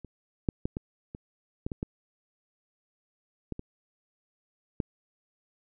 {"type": "clicks", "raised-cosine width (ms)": 3, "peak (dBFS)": [-29, -12, -16, -19, -26, -18, -21, -18, -20, -24, -15], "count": 11, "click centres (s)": [0.047, 0.488, 0.655, 0.769, 1.149, 1.665, 1.718, 1.829, 3.523, 3.594, 4.802], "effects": []}